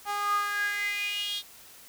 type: tone with high-pass filter sweep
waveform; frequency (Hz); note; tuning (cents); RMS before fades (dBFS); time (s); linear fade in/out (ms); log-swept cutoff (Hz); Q
sawtooth; 409.2; G#4; -26; -30; 0.05-1.43; 50; 920 to 3600; 8.4
effects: white hiss -51 dBFS RMS until 1.88 s